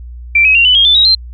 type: tone with pitch steps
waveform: sine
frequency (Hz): 2349 / 2547 / 2761 / 2994 / 3246 / 3520 / 3816 / 4137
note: D7 / D#7 / F7 / F#7 / G#7 / A7 / A#7 / C8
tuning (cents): 0 / +40 / -20 / +20 / -40 / 0 / +40 / -20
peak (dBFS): -5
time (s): 0.35-1.15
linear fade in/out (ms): 5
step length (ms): 100
effects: added 60 Hz sine -26 dBFS peak until 1.33 s